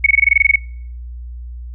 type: tone bursts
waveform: sine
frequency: 2217 Hz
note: C#7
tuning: in tune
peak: -6 dBFS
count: 12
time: 0.04-0.559 s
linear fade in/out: 5 ms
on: 24 ms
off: 21 ms
effects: noise-tail reverb RT60 0.6 s tail -25 dB re dry + added 60 Hz sine -27 dBFS peak until 1.74 s